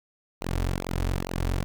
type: tone with flanger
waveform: sawtooth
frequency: 44.8 Hz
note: F1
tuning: 45 cents sharp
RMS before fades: -28 dBFS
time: 0.41-1.64 s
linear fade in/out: 0 ms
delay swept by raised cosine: 0.55 to 5.95 ms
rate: 2.3 Hz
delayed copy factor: -0.9
effects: none